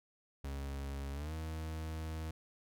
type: tone with pitch glide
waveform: 40% pulse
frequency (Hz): 69.3 to 79.6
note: C#2 to D#2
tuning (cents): 0 to +40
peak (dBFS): -38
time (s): 0.44-2.31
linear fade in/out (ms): 5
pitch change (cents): +240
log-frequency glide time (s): 1.13-1.33
effects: none